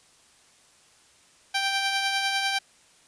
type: tone with tremolo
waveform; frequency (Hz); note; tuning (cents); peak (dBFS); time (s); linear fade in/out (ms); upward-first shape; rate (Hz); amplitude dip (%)
10% pulse; 784; G5; 0; -14; 1.54-2.59; 10; triangle; 10; 40
effects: white hiss -58 dBFS RMS until 3.07 s + resampled to 22050 Hz